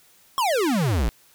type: exponential sweep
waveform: square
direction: down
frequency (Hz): 1121 to 50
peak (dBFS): -20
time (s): 0.38-1.09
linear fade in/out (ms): 0
effects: white hiss -56 dBFS RMS until 1.34 s